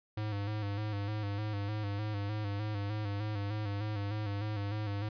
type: tone with vibrato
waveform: square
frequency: 103.83 Hz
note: G#2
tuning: in tune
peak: -34 dBFS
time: 0.17-5.09 s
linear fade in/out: 5 ms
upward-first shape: square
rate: 3.3 Hz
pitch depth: 50 cents each way
effects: resampled to 11025 Hz